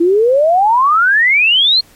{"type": "exponential sweep", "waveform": "sine", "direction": "up", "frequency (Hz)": [328.5, 4328], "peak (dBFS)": -7, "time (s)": [0, 1.81], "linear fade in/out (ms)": 10, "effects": ["pink hiss -46 dBFS RMS until 1.95 s", "MP3 64 kbps"]}